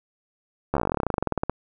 slowing click train, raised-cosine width 1 ms, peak -9 dBFS, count 25, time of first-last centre 0.74-1.496 s, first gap 13 ms, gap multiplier 1.07, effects none

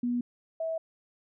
sine tone pair in turn, 242.8 / 649.6 Hz, B3 / E5, -29 / -26 cents, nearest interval octave + perfect fourth, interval 1703 cents, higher second, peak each -26 / -29 dBFS, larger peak first, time 0.03-0.21 / 0.6-0.78 s, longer neither, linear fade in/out 5 ms, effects none

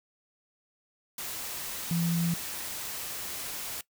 sine tone in noise, 169.3 Hz, E3, 46 cents sharp, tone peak -25 dBFS, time 1.91-2.34 s, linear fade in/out 2 ms, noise white, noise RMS -37 dBFS, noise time 1.18-3.81 s, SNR +9 dB, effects noise-tail reverb RT60 0.1 s tail -19 dB re dry

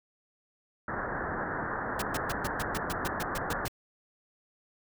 white low-pass noise, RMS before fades -34 dBFS, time 0.88-3.66 s, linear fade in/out 2 ms, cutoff 1800 Hz, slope 96 dB/octave
pink noise bursts, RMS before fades -33 dBFS, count 12, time 1.99-3.682 s, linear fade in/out 5 ms, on 31 ms, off 120 ms
effects none

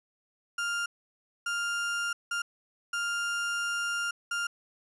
35% pulse tone bursts at uneven times, 1400 Hz, F6, 4 cents sharp, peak -27 dBFS, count 5, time 0.58-0.86 / 1.46-2.13 / 2.31-2.42 / 2.93-4.11 / 4.31-4.47 s, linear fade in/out 5 ms, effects resampled to 22050 Hz

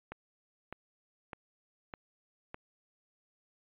click train, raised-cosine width 0.5 ms, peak -26 dBFS, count 5, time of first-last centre 0.12-2.544 s, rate 1.65 Hz, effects resampled to 8000 Hz

